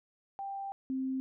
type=tone pair in turn; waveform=sine; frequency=788 / 263 Hz; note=G5 / C4; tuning=+9 / +9 cents; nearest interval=octave + perfect fifth; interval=1900 cents; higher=first; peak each=-36 / -31 dBFS; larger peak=second; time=0.39-0.72 / 0.9-1.2 s; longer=first; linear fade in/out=0 ms; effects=none